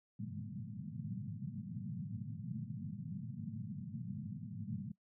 pink band-pass noise, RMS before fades -44 dBFS, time 0.19-4.92 s, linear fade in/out 5 ms, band 100 to 230 Hz, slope 96 dB/octave, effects noise-tail reverb RT60 0.1 s tail -20 dB re dry

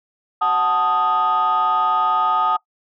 sine chord, D# diminished, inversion first, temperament equal, 740 / 880 / 1244.5 Hz, F#5 / A5 / D#6, 0 / 0 / 0 cents, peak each -21 / -19 / -16 dBFS, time 0.41-2.57 s, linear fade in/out 10 ms, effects noise-tail reverb RT60 0.1 s tail -21 dB re dry + tanh soft clip ceiling -11 dBFS

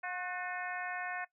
harmonic tone with a mistuned harmonic, 360 Hz, F#4, 47 cents flat, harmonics 2 / 3 / 4 / 5 / 6 / 7, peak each -41 / -46 / -42 / -42 / -47 / -48 dBFS, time 0.03-1.25 s, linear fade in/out 10 ms, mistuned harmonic 4, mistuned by +52 cents, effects noise-tail reverb RT60 0.1 s tail -19 dB re dry

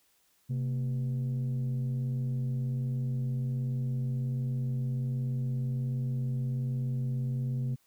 sine tone pair together, 130.3 / 231.6 Hz, C3 / A#3, -7 / -11 cents, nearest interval minor seventh, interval 996 cents, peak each -27 / -37 dBFS, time 0.49-7.76 s, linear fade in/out 20 ms, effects tanh soft clip ceiling -26 dBFS + white hiss -69 dBFS RMS until 7.86 s

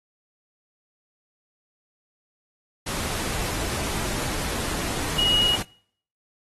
sine tone in noise, 2898 Hz, F#7, 37 cents flat, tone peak -18 dBFS, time 5.18-5.56 s, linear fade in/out 10 ms, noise pink, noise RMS -29 dBFS, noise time 2.86-5.63 s, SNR +8 dB, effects noise-tail reverb RT60 0.6 s tail -24 dB re dry + AAC 32 kbps

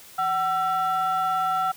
sine tone pair together, 752.6 / 1341 Hz, F#5 / E6, +29 / +29 cents, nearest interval minor seventh, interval 1000 cents, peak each -22 dBFS, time 0.18-1.72 s, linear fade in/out 10 ms, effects tanh soft clip ceiling -18 dBFS + white hiss -47 dBFS RMS until 1.76 s

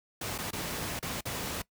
pink noise with dropouts, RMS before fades -35 dBFS, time 0.21-1.62 s, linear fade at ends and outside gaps 5 ms, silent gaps 0.38-0.385 / 0.508-0.53 / 0.992-1.026 / 1.209-1.254 s, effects noise-tail reverb RT60 0.1 s tail -21 dB re dry + high-pass 60 Hz 12 dB/octave

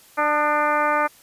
harmonic tone with a mistuned harmonic, 297.2 Hz, D4, 21 cents sharp, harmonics 1 / 2 / 3 / 4 / 5 / 6 / 7 / 8, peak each -31 / -24 / -23 / -22 / -26 / -31 / -31 / -34 dBFS, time 0.17-1.08 s, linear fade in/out 20 ms, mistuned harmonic 4, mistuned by +35 cents, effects white hiss -51 dBFS RMS until 1.22 s + resampled to 32000 Hz

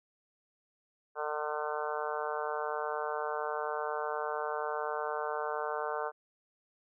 harmonic tone, 150.7 Hz, D3, 45 cents sharp, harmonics 3 / 4 / 5 / 6 / 7 / 8 / 9 / 10, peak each -38 / -39 / -40 / -41 / -41 / -42 / -43 / -43 dBFS, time 1.15-6.12 s, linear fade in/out 50 ms, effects none

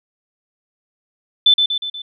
sine tone with echo, 3520 Hz, A7, in tune, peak -7 dBFS, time 1.46-1.54 s, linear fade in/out 5 ms, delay 120 ms, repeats 4, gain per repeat -5 dB, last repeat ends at 2.02 s, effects none

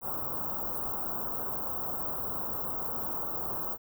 white band-stop noise, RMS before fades -34 dBFS, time 0.01-3.78 s, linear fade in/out 50 ms, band 1300 to 16000 Hz, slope 48 dB/octave, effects none

